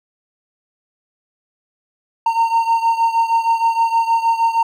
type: beating tone pair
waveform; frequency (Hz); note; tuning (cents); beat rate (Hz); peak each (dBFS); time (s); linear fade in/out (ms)
triangle; 914 / 920.4; A#5 / A#5; -34 / -22; 6.4; -13 / -17; 2.26-4.63; 5
effects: none